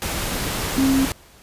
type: tone in noise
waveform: sine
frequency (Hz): 268.1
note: C4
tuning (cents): +42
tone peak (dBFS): -15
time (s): 0.78-1.05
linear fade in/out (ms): 0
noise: pink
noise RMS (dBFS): -25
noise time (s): 0.02-1.12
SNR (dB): +7
effects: pink hiss -49 dBFS RMS until 1.42 s + resampled to 32000 Hz